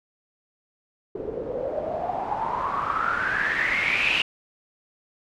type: noise with low-pass filter sweep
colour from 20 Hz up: white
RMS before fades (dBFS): -26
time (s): 1.15-4.22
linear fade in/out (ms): 5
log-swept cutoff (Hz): 400 to 2800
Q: 9.1
effects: none